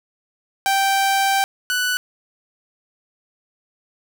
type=tone pair in turn; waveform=sawtooth; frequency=782 / 1485.6 Hz; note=G5 / F#6; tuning=-4 / +7 cents; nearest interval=major seventh; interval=1111 cents; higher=second; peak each=-12 / -15 dBFS; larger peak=first; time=0.66-1.44 / 1.7-1.97 s; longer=first; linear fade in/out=0 ms; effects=none